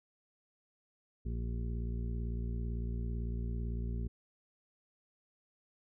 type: harmonic tone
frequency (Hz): 57.9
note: A#1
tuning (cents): -11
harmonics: 1 / 2 / 3 / 4 / 6 / 7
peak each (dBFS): -35 / -41 / -46 / -46 / -54 / -53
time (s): 1.25-4.08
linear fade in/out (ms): 10
effects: none